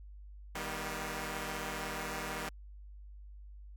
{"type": "chord", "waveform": "5% pulse", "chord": "Eb augmented", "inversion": "none", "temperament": "equal with one note detuned", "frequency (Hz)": [155.56, 196, 241.3], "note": ["Eb3", "G3", "B3"], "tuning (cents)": [0, 0, -40], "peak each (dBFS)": -30, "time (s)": [0.55, 2.49], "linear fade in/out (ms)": 2, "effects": ["added 50 Hz sine -47 dBFS peak until 3.76 s", "MP3 96 kbps"]}